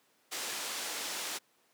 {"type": "low-pass noise", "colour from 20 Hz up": "white", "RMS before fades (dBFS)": -38, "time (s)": [0.31, 1.39], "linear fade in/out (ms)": 20, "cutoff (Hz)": 7700, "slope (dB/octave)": 12, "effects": ["pink hiss -69 dBFS RMS until 1.73 s", "high-pass 300 Hz 12 dB/octave"]}